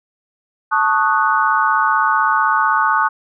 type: chord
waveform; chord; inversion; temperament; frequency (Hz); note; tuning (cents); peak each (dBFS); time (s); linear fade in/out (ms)
sine; D# half-diminished seventh; second; equal; 880 / 1108.7 / 1244.5 / 1480; A5 / C#6 / D#6 / F#6; 0 / 0 / 0 / 0; -18; 0.71-3.09; 20
effects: none